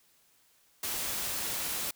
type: noise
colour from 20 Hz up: white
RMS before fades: -34 dBFS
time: 0.83-1.91 s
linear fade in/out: 5 ms
effects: white hiss -66 dBFS RMS until 1.95 s